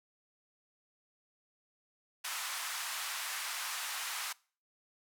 pink band-pass noise, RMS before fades -39 dBFS, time 2.24-4.33 s, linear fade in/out 10 ms, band 980 to 14000 Hz, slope 24 dB/octave, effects noise-tail reverb RT60 0.4 s tail -23 dB re dry

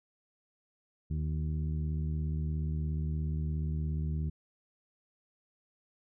harmonic tone with a mistuned harmonic, 77 Hz, D#2, 17 cents flat, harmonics 1 / 2 / 3 / 4 / 5, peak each -32 / -34 / -45 / -51 / -54 dBFS, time 1.1-4.3 s, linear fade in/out 10 ms, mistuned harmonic 4, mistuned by +27 cents, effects none

